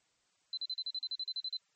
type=tone bursts; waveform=sine; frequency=4053 Hz; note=B7; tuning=44 cents sharp; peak=-34 dBFS; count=13; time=0.53-1.569 s; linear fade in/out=2 ms; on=43 ms; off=40 ms; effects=white hiss -74 dBFS RMS until 1.75 s + MP3 32 kbps